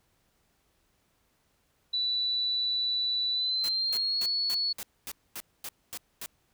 sine tone with pitch glide, 3962 to 4396 Hz, B7 to C#8, +5 to -15 cents, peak -26 dBFS, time 1.93-4.73 s, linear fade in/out 10 ms, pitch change +180 cents, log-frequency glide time 3.32-4.3 s
white noise bursts, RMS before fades -38 dBFS, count 10, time 3.64-6.26 s, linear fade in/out 0 ms, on 46 ms, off 240 ms
effects pink hiss -71 dBFS RMS until 6.53 s

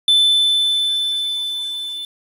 triangle tone with level ramp, 3520 Hz, A7, in tune, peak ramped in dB -8 to -24 dBFS, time 0.08-2.05 s, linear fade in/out 2 ms, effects resampled to 32000 Hz + 7-bit

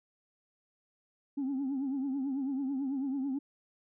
sine tone with vibrato, 271.2 Hz, C#4, 38 cents flat, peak -29 dBFS, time 1.37-3.39 s, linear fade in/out 10 ms, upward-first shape triangle, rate 9.1 Hz, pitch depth 110 cents each way, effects tanh soft clip ceiling -28 dBFS

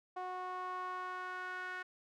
sawtooth tone with band-pass filter sweep, 366.7 Hz, F#4, 15 cents flat, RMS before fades -42 dBFS, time 0.16-1.83 s, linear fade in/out 10 ms, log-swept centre 870 to 1600 Hz, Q 3.7, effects none

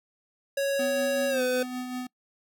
square tone with pitch glide, 554.4 to 505.5 Hz, C#5 to B4, 0 to +40 cents, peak -25 dBFS, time 0.57-1.63 s, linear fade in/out 5 ms, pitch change -160 cents, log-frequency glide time 1.29-1.42 s
square tone with tremolo, 251.4 Hz, B3, 31 cents sharp, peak -31 dBFS, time 0.79-2.07 s, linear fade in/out 5 ms, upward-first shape sine, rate 5.3 Hz, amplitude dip 40%
effects noise-tail reverb RT60 0.1 s tail -24 dB re dry

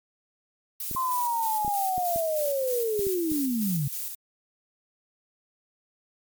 violet noise with tremolo, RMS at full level -32 dBFS, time 0.8-4.15 s, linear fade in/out 2 ms, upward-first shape square, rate 3.2 Hz, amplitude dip 40%
clicks, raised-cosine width 3 ms, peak -25 dBFS, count 9, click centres 0.913 / 0.949 / 1.648 / 1.679 / 1.98 / 2.16 / 2.993 / 3.068 / 3.318 s
sine linear sweep, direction down, 1054 to 130.81 Hz, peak -24 dBFS, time 0.96-3.88 s, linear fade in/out 5 ms
effects MP3 96 kbps

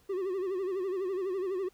triangle tone with vibrato, 376.8 Hz, F#4, 32 cents sharp, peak -28 dBFS, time 0.09-1.69 s, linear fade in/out 10 ms, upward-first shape sine, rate 12 Hz, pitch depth 98 cents each way, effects pink hiss -66 dBFS RMS until 1.73 s

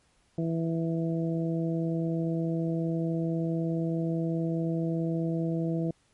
harmonic tone, 164.7 Hz, E3, 1 cent flat, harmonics 1 / 2 / 3 / 4, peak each -28 / -31 / -37 / -39 dBFS, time 0.38-5.91 s, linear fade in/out 2 ms, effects pink hiss -67 dBFS RMS until 6.13 s + MP3 48 kbps

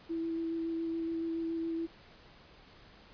sine tone with vibrato, 329.6 Hz, E4, in tune, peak -32 dBFS, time 0.09-1.87 s, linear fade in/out 20 ms, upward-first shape square, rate 7.1 Hz, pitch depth 9 cents each way, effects pink hiss -57 dBFS RMS until 3.13 s + resampled to 11025 Hz

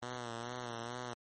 5% pulse tone with vibrato, 120 Hz, B2, 49 cents flat, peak -29 dBFS, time 0.02-1.14 s, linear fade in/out 5 ms, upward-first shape sine, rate 2.3 Hz, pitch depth 66 cents each way, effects MP3 32 kbps

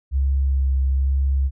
sine tone with vibrato, 67.4 Hz, C#2, 48 cents flat, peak -16 dBFS, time 0.11-1.51 s, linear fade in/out 50 ms, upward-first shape sine, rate 1.1 Hz, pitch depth 18 cents each way, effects none

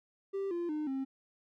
triangle tone with pitch steps, 392 / 345.2 / 304 / 267.7 Hz, G4 / F4 / D#4 / C4, 0 / -20 / -40 / +40 cents, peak -30 dBFS, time 0.33-1.05 s, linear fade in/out 20 ms, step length 180 ms, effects tanh soft clip ceiling -26 dBFS

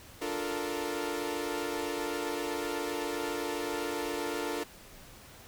sawtooth chord, Bb major seventh, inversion first, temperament equal with one note detuned, 293.7 / 349.2 / 438.5 / 466.2 Hz, D4 / F4 / A4 / Bb4, 0 / 0 / -6 / 0 cents, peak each -34 dBFS, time 0.21-4.64 s, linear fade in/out 10 ms, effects pink hiss -52 dBFS RMS until 5.47 s

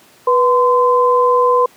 sine tone pair together, 491.1 / 1027.5 Hz, B4 / C6, -10 / -32 cents, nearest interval octave + minor second, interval 1278 cents, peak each -12 dBFS, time 0.27-1.66 s, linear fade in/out 5 ms, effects pink hiss -47 dBFS RMS until 1.76 s + high-pass 200 Hz 12 dB/octave

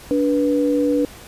sine tone pair together, 290 / 488.6 Hz, D4 / B4, -22 / -19 cents, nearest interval major sixth, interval 903 cents, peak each -17 / -19 dBFS, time 0.11-1.05 s, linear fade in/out 0 ms, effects pink hiss -41 dBFS RMS until 1.27 s + resampled to 32000 Hz

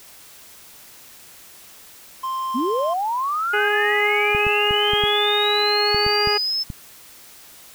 triangle tone, 1050 Hz, C6, 6 cents sharp, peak -21 dBFS, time 2.23-2.94 s, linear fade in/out 10 ms
sine linear sweep, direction up, 217.3 to 5280 Hz, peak -20 dBFS, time 2.54-6.64 s, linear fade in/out 20 ms
harmonic tone, 415.4 Hz, G#4, in tune, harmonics 1 / 2 / 3 / 4 / 5 / 6 / 7, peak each -22 / -25 / -27 / -28 / -29 / -30 / -30 dBFS, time 3.53-6.38 s, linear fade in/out 10 ms
clicks, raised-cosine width 5 ms, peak -17 dBFS, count 9, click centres 4.349 / 4.467 / 4.709 / 4.935 / 5.038 / 5.946 / 6.065 / 6.273 / 6.702 s
effects white hiss -45 dBFS RMS until 7.74 s

